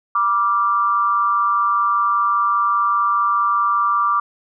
sine tone with amplitude modulation, 1174.7 Hz, D6, in tune, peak -11 dBFS, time 0.15-4.2 s, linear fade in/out 5 ms, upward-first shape sine, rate 205 Hz, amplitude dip 70%, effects none

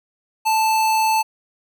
square tone, 879 Hz, A5, 2 cents flat, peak -16 dBFS, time 0.45-1.23 s, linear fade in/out 20 ms, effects none

